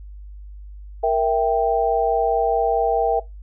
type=chord; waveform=sine; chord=E diminished; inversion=second; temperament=equal; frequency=466.2 / 659.3 / 784 Hz; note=Bb4 / E5 / G5; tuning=0 / 0 / 0 cents; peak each=-20 dBFS; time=1.03-3.2 s; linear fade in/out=10 ms; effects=noise-tail reverb RT60 0.2 s tail -19 dB re dry + added 50 Hz sine -35 dBFS peak until 3.42 s